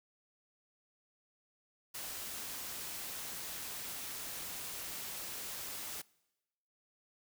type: noise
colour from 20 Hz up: white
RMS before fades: -43 dBFS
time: 1.94-6.02 s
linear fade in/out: 10 ms
effects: noise-tail reverb RT60 1.0 s tail -24 dB re dry